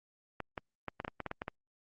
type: clicks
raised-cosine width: 0.5 ms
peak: -22 dBFS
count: 11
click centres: 0.403 / 0.578 / 0.883 / 1.001 / 1.048 / 1.08 / 1.203 / 1.263 / 1.314 / 1.419 / 1.481 s
effects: Opus 48 kbps